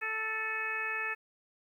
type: harmonic tone with a mistuned harmonic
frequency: 440 Hz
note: A4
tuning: in tune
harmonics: 1 / 2 / 3 / 4 / 5 / 6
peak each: -46 / -45 / -40 / -35 / -42 / -37 dBFS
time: 0.01-1.15 s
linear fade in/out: 20 ms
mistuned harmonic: 6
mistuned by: -50 cents
effects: 11-bit